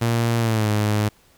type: tone with pitch glide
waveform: sawtooth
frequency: 116.54 to 105.64 Hz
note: A#2 to G#2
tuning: 0 to +30 cents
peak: -14 dBFS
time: 0.01-1.09 s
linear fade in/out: 10 ms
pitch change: -170 cents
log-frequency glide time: 0.39-0.69 s
effects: pink hiss -56 dBFS RMS until 1.37 s